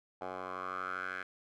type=tone with band-pass filter sweep; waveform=10% pulse; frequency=92.5 Hz; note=F#2; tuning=in tune; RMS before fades=-40 dBFS; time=0.21-1.23 s; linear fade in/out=5 ms; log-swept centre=830 to 1700 Hz; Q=5.2; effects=none